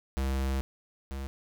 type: tone pair in turn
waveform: square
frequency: 66.8 / 67.77 Hz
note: C2 / C#2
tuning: +36 / -39 cents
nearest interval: unison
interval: 25 cents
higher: second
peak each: -28 / -35 dBFS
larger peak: first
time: 0.17-0.61 / 1.11-1.27 s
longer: first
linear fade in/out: 0 ms
effects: none